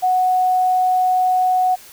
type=tone; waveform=sine; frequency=738 Hz; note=F#5; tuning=5 cents flat; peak=-13 dBFS; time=0.02-1.76 s; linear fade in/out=20 ms; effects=white hiss -42 dBFS RMS until 1.92 s